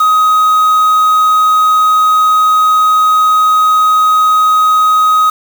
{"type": "tone with quantisation", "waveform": "triangle", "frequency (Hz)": 1258, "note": "D#6", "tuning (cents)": 19, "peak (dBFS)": -4, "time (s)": [0, 5.3], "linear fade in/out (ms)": 5, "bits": 4, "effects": []}